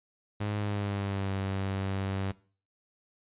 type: tone with pitch glide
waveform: sawtooth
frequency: 103.83 to 96.88 Hz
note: G#2 to G2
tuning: 0 to -20 cents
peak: -26 dBFS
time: 0.4-2.32 s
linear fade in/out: 10 ms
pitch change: -120 cents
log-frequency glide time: 0.57-1.32 s
effects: noise-tail reverb RT60 0.4 s tail -19 dB re dry + resampled to 8000 Hz